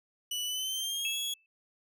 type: tone with pitch glide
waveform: sawtooth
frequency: 2960 to 3342 Hz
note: F#7 to G#7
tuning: 0 to +10 cents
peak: -29 dBFS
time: 0.31-1.34 s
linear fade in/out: 5 ms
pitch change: +210 cents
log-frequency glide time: 0.45-1.17 s
type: tone with exponential decay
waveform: sine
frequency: 2637 Hz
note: E7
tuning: in tune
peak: -30 dBFS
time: 1.05-1.46 s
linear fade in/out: 1 ms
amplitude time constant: 88 ms
effects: none